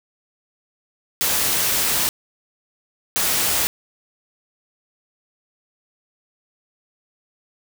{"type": "noise bursts at uneven times", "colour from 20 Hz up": "white", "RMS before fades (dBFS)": -20, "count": 2, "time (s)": [[1.21, 2.09], [3.16, 3.67]], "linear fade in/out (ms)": 0, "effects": []}